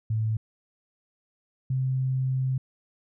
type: tone pair in turn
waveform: sine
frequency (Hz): 110 / 130.81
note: A2 / C3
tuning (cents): 0 / 0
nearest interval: minor third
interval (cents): 300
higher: second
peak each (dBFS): -23 / -23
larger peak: neither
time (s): 0.1-0.37 / 1.7-2.58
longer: second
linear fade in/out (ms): 5
effects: none